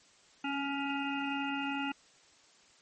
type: harmonic tone with a mistuned harmonic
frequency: 280 Hz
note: C#4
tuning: 18 cents sharp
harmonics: 1 / 3 / 5 / 7 / 9 / 10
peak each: -35 / -38 / -40 / -47 / -42 / -42 dBFS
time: 0.44-1.92 s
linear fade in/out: 5 ms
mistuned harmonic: 1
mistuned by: -15 cents
effects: white hiss -62 dBFS RMS until 2.81 s + MP3 32 kbps